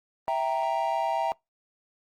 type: chord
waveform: triangle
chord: E diminished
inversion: none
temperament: equal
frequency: 659.3 / 784 / 932.3 Hz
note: E5 / G5 / Bb5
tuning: 0 / 0 / 0 cents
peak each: -27 dBFS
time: 0.28-1.32 s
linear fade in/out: 0 ms
effects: noise-tail reverb RT60 0.2 s tail -26 dB re dry + Opus 32 kbps

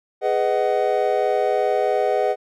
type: chord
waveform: triangle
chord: G# minor seventh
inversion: none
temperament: just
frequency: 415.3 / 498.4 / 623 / 747.5 Hz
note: G#4 / B4 / D#5 / F#5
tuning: 0 / +16 / +2 / +17 cents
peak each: -21 dBFS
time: 0.21-2.36 s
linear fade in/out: 50 ms
effects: none

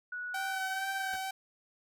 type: tone with pitch glide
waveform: sine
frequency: 1468 to 1564.3 Hz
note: F#6 to G6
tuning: -14 to -4 cents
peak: -36 dBFS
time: 0.12-1.16 s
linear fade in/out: 5 ms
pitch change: +110 cents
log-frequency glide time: 0.39-0.85 s
type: tone with vibrato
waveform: sawtooth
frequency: 767 Hz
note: G5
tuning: 38 cents flat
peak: -31 dBFS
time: 0.34-1.31 s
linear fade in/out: 5 ms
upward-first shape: sine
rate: 2.2 Hz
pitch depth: 20 cents each way
type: noise with exponential decay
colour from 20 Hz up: pink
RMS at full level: -44 dBFS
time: 1.13-1.23 s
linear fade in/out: 5 ms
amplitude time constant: 20 ms
effects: none

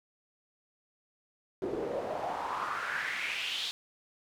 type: noise with band-pass filter sweep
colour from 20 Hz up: pink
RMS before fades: -35 dBFS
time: 1.62-3.71 s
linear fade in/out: 0 ms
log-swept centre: 360 to 3800 Hz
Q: 4.1
effects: none

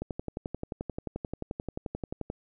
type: click train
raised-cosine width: 2 ms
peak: -20 dBFS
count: 27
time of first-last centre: 0.02-2.301 s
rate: 11.4 Hz
effects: none

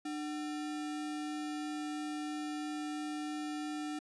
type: tone with sample-and-hold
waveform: sine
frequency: 300.5 Hz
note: D4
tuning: 40 cents sharp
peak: -36 dBFS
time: 0.05-3.99 s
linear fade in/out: 5 ms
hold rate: 1050 Hz
effects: resampled to 22050 Hz

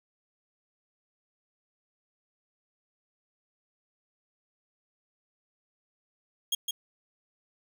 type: tone with echo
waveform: sawtooth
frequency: 3271 Hz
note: G#7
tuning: 27 cents flat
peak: -22 dBFS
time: 6.52-6.55 s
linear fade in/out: 5 ms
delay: 160 ms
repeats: 1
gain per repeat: -4 dB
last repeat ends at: 6.71 s
effects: none

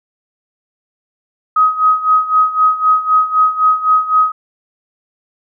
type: tone with tremolo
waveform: sine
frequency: 1262 Hz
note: D#6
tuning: 24 cents sharp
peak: -6 dBFS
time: 1.56-4.32 s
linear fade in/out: 5 ms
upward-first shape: sine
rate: 3.9 Hz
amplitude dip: 80%
effects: none

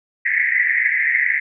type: band-pass noise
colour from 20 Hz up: white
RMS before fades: -18 dBFS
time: 0.25-1.4 s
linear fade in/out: 10 ms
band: 1800 to 2100 Hz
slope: 96 dB/octave
effects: none

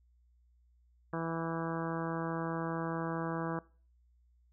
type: harmonic tone with a mistuned harmonic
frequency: 164.8 Hz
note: E3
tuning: in tune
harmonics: 1 / 2 / 3 / 4 / 5 / 6 / 7 / 8 / 9 / 10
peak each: -38 / -39 / -41 / -43 / -46 / -44 / -44 / -48 / -48 / -49 dBFS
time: 1.13-3.59 s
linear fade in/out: 2 ms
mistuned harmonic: 10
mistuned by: -34 cents
effects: noise-tail reverb RT60 0.4 s tail -22 dB re dry + added 60 Hz sine -64 dBFS peak until 4.52 s

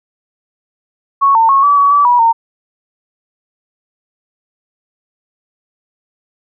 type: tone with pitch steps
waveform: sine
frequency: 1107 / 904 / 1095 / 1149 / 1131 / 1152 / 971 / 916 Hz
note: C#6 / A5 / C#6 / D6 / C#6 / D6 / B5 / A#5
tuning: -3 / +47 / -22 / -38 / +34 / -34 / -30 / -31 cents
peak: -6 dBFS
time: 1.21-2.33 s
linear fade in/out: 20 ms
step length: 140 ms
effects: none

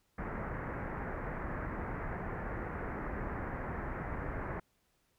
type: low-pass noise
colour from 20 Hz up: pink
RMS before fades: -39 dBFS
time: 0.18-4.6 s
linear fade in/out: 5 ms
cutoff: 2000 Hz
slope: 48 dB/octave
effects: pink hiss -75 dBFS RMS until 5.18 s

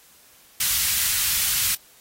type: band-stop noise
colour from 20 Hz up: white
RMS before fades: -22 dBFS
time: 0.6-1.75 s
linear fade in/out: 5 ms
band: 100 to 1800 Hz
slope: 12 dB/octave
effects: white hiss -53 dBFS RMS until 2 s + AAC 48 kbps

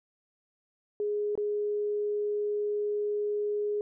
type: tone with dropouts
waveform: sine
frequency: 415.7 Hz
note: G#4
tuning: 2 cents sharp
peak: -27 dBFS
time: 1-3.81 s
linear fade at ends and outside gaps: 1 ms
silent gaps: 1.354-1.376 s
effects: none

